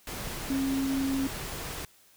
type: tone in noise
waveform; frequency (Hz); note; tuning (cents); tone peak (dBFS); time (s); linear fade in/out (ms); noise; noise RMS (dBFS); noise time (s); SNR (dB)
sine; 270; C#4; -45; -26; 0.5-1.27; 2; pink; -37; 0.07-1.85; +8
effects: white hiss -60 dBFS RMS until 2.16 s